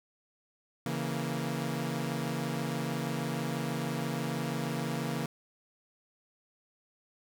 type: chord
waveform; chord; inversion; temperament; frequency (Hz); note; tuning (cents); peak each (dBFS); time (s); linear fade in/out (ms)
sawtooth; A# diminished; first; equal; 138.59 / 164.81 / 233.1; C#3 / E3 / A#3; 0 / 0 / 0; -32; 0.86-5.26; 2
effects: none